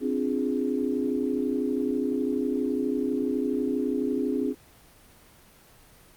sine chord, D half-diminished seventh, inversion third, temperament equal, 261.6 / 293.7 / 349.2 / 415.3 Hz, C4 / D4 / F4 / Ab4, 0 / 0 / 0 / 0 cents, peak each -27 / -30 / -33 / -30 dBFS, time 0-4.55 s, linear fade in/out 50 ms, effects pink hiss -54 dBFS RMS until 6.16 s + Opus 24 kbps

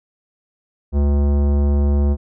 sine tone with tanh clipping, 71.5 Hz, D2, 46 cents flat, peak -15 dBFS, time 0.92-2.17 s, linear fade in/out 50 ms, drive 17 dB, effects none

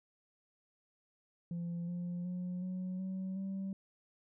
sine tone with pitch steps, 171.6 / 175.71 / 179.92 / 184.24 / 188.65 / 193.17 Hz, F3 / F3 / F#3 / F#3 / F#3 / G3, -30 / +11 / -48 / -7 / +34 / -25 cents, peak -34 dBFS, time 1.51-3.73 s, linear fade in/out 2 ms, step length 370 ms, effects tanh soft clip ceiling -35 dBFS

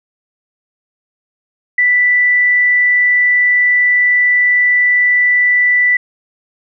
sine tone, 1975.5 Hz, B6, in tune, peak -8 dBFS, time 1.78-5.97 s, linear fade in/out 5 ms, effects none

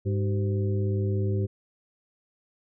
harmonic tone with a mistuned harmonic, 102.1 Hz, G#2, 29 cents flat, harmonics 1 / 2 / 3 / 4 / 5, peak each -24 / -34 / -39 / -32 / -41 dBFS, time 0.05-1.47 s, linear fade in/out 20 ms, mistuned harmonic 4, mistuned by -110 cents, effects none

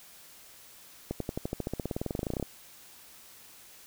accelerating click train, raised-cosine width 2 ms, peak -18 dBFS, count 25, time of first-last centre 1.11-2.427 s, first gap 93 ms, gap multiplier 0.95, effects white hiss -53 dBFS RMS until 3.86 s

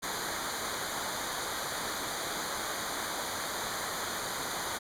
pink noise with comb filter, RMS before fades -35 dBFS, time 0.02-4.79 s, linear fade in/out 20 ms, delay 0.37 ms, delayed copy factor -0.9, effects low-pass 12000 Hz 12 dB/octave

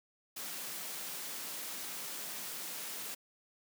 white high-pass noise, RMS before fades -42 dBFS, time 0.36-3.15 s, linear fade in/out 10 ms, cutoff 140 Hz, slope 96 dB/octave, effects none

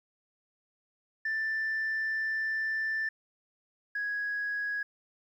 sine tone pair in turn, 1770 / 1662.5 Hz, A6 / G#6, +10 / +1 cents, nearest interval minor second, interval 109 cents, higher first, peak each -27 / -29 dBFS, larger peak first, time 1.25-3.09 / 3.95-4.83 s, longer first, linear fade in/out 5 ms, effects tanh soft clip ceiling -26 dBFS + 11-bit

